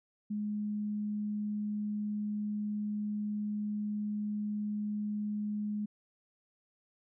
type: tone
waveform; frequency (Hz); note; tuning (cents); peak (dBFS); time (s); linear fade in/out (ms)
sine; 209.2; G#3; +13; -32; 0.3-5.86; 10
effects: none